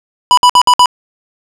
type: tone bursts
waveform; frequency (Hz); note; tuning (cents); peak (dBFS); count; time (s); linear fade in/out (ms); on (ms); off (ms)
square; 987.8; B5; 0; -4; 5; 0.31-0.858; 0; 64; 57
effects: low-pass 8000 Hz 12 dB/octave